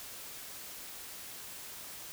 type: silence
effects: white hiss -46 dBFS RMS until 2.12 s